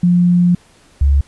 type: tone pair in turn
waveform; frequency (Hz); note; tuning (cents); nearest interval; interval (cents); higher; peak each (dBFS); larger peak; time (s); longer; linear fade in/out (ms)
sine; 176.4 / 70; F3 / C#2; +18 / +18; octave + major third; 1600; first; -8; neither; 0.03-0.55 / 1.01-1.21; first; 5
effects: pink hiss -49 dBFS RMS until 1.27 s + resampled to 24000 Hz